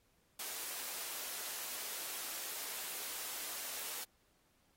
white high-pass noise, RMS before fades -43 dBFS, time 0.39-4.04 s, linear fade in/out 5 ms, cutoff 350 Hz, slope 12 dB/octave, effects pink hiss -74 dBFS RMS until 4.76 s + AAC 48 kbps

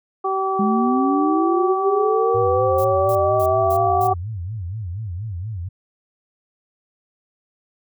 harmonic tone, 384 Hz, G4, 36 cents flat, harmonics 1 / 2 / 3, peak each -23 / -23 / -23 dBFS, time 0.24-4.14 s, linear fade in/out 10 ms
sine linear sweep, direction up, 200.8 to 740 Hz, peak -17 dBFS, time 0.59-4.13 s, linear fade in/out 5 ms
sine tone with vibrato, 98 Hz, G2, in tune, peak -25 dBFS, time 2.34-5.69 s, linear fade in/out 10 ms, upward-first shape sine, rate 4.2 Hz, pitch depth 250 cents each way
violet noise bursts, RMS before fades -35 dBFS, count 5, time 2.78-4.075 s, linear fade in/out 5 ms, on 67 ms, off 240 ms
effects none

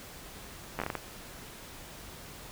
slowing click train, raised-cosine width 0.5 ms, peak -17 dBFS, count 7, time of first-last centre 0.79-0.953 s, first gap 11 ms, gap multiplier 1.36, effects pink hiss -47 dBFS RMS until 2.51 s

